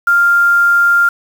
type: tone with quantisation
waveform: sine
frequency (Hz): 1396.9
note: F6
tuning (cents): 0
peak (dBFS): -7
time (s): 0.07-1.09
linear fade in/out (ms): 5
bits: 5
effects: none